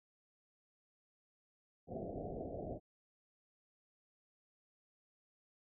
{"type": "low-pass noise", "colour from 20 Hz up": "white", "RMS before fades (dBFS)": -44, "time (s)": [1.87, 2.8], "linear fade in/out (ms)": 50, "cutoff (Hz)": 720, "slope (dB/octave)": 96, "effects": []}